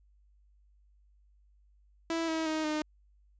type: tone with pitch steps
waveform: sawtooth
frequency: 329.5 / 321.4 / 313.5 / 305.8 Hz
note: E4 / E4 / D#4 / D#4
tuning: -1 / -44 / +13 / -30 cents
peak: -26 dBFS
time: 2.1-2.82 s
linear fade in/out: 2 ms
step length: 180 ms
effects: added 50 Hz sine -61 dBFS peak until 3.39 s + resampled to 16000 Hz